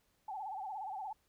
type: tone with vibrato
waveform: sine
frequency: 811 Hz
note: G#5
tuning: 41 cents flat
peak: -39 dBFS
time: 0.28-1.13 s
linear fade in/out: 5 ms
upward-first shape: sine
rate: 17 Hz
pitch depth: 140 cents each way
effects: pink hiss -75 dBFS RMS until 1.28 s